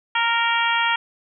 harmonic tone, 464.5 Hz, A#4, 6 cents flat, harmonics 2 / 3 / 4 / 5 / 6 / 7, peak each -22 / -24 / -25 / -26 / -27 / -27 dBFS, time 0.15-0.96 s, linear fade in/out 5 ms, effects none

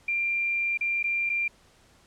sine tone with dropouts, 2379 Hz, D7, 22 cents sharp, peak -24 dBFS, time 0.08-1.48 s, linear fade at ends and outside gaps 5 ms, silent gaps 0.775-0.809 / 1.029-1.04 / 1.294-1.298 s, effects pink hiss -59 dBFS RMS until 2.06 s + low-pass 9000 Hz 12 dB/octave

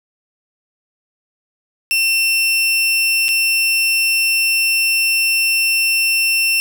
sawtooth tone with dropouts, 2700 Hz, E7, 41 cents sharp, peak -10 dBFS, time 1.91-6.6 s, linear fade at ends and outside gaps 0 ms, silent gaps 3.283-3.289 s, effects none

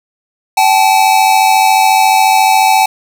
square tone pair together, 769 / 863.2 Hz, G5 / A5, -33 / -33 cents, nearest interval major second, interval 200 cents, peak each -10 dBFS, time 0.57-2.86 s, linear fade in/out 5 ms, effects none

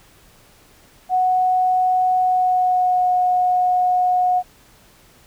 sine tone with pitch glide, 738 to 727.8 Hz, F#5 to F#5, -5 to -29 cents, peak -14 dBFS, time 1.09-4.43 s, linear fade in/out 50 ms, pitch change -24 cents, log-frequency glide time 2.18-3.11 s, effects pink hiss -51 dBFS RMS until 5.26 s

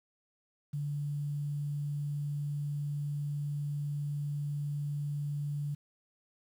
sine tone with quantisation, 145.4 Hz, D3, 17 cents flat, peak -32 dBFS, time 0.73-5.75 s, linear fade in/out 10 ms, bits 10, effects none

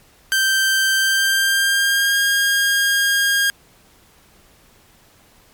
sawtooth tone with pitch glide, 1563 to 1620 Hz, G6 to G#6, -6 to -43 cents, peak -11 dBFS, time 0.32-3.5 s, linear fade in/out 0 ms, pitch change +63 cents, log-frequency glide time 0.96-2.18 s, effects pink hiss -52 dBFS RMS until 5.53 s + MP3 96 kbps

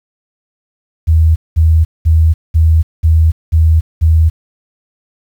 sine tone bursts, 80.3 Hz, E2, 45 cents flat, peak -5 dBFS, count 7, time 1.07-4.3 s, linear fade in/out 20 ms, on 290 ms, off 200 ms, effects 7-bit

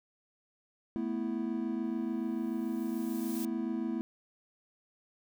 triangle chord, A suspended second, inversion none, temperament equal, 220 / 246.9 / 329.6 Hz, A3 / B3 / E4, 0 / 0 / 0 cents, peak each -34 dBFS, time 0.96-4.01 s, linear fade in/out 0 ms
blue noise with exponential growth, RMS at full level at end -42 dBFS, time 1.84-3.45 s, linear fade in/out 2 ms, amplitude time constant 350 ms
effects none

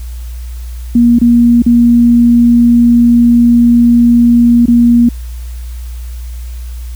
sine tone with dropouts, 237.4 Hz, A#3, 32 cents sharp, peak -3 dBFS, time 0.95-5.09 s, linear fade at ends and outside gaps 5 ms, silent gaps 1.188-1.214 / 1.622-1.662 / 4.658-4.681 s, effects added 60 Hz sine -20 dBFS peak until 6.95 s + white hiss -40 dBFS RMS until 6.95 s

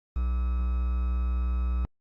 triangle tone with quantisation, 61.74 Hz, B1, in tune, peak -22 dBFS, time 0.16-1.85 s, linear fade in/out 0 ms, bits 7, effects low-pass 2000 Hz 12 dB/octave + Opus 32 kbps

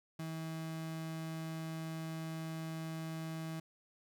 35% pulse tone, 161.1 Hz, E3, 39 cents flat, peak -38 dBFS, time 0.19-3.6 s, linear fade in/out 5 ms, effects none

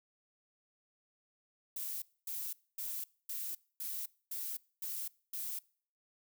violet noise bursts, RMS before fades -40 dBFS, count 8, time 1.76-5.59 s, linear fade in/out 5 ms, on 260 ms, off 250 ms, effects noise-tail reverb RT60 0.5 s tail -24 dB re dry

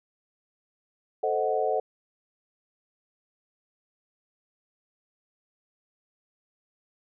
sine chord, A diminished seventh, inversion none, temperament equal, 440 / 523.3 / 622.3 / 740 Hz, A4 / C5 / Eb5 / Gb5, 0 / 0 / 0 / 0 cents, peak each -28 / -30 / -30 / -28 dBFS, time 1.23-1.8 s, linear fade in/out 5 ms, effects none

